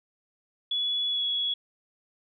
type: tone with pitch glide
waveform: sine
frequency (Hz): 3400 to 3363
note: G#7 to G#7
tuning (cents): +40 to +21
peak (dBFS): -25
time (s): 0.71-1.54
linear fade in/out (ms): 5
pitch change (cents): -19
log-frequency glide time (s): 1.09-1.24
effects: none